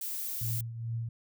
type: noise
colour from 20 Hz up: violet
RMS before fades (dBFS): -36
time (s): 0.01-0.61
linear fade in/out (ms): 5
type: tone with tremolo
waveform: sine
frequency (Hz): 115.3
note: A#2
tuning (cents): -19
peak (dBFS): -30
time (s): 0.41-1.09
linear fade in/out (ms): 5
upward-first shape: triangle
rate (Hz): 2.3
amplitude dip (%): 65
effects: none